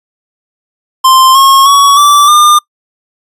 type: tone with pitch steps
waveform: square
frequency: 1046.5 / 1084 / 1122.9 / 1163.2 / 1204.9 Hz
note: C6 / C#6 / C#6 / D6 / D6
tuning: 0 / -39 / +22 / -17 / +44 cents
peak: -3 dBFS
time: 1.04-2.59 s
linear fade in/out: 10 ms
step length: 310 ms
effects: noise-tail reverb RT60 0.1 s tail -25 dB re dry + resampled to 32000 Hz